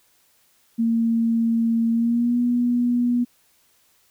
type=tone with pitch glide; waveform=sine; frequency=229.2 to 242.5 Hz; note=A#3 to B3; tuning=-29 to -31 cents; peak=-17 dBFS; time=0.78-3.25 s; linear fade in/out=20 ms; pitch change=+98 cents; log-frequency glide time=1.91-2.38 s; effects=white hiss -61 dBFS RMS until 4.1 s